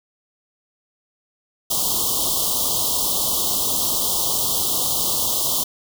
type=band-stop noise; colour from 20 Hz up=white; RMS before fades=-21 dBFS; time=1.7-5.64 s; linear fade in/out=10 ms; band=1200 to 3000 Hz; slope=96 dB/octave; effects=none